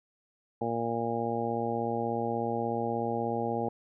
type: harmonic tone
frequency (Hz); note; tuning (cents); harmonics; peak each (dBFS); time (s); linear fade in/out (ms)
116.54; A#2; 0; 1 / 2 / 3 / 4 / 5 / 6 / 7; -39 / -35 / -37 / -34 / -38 / -38 / -34; 0.61-3.69; 5
effects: none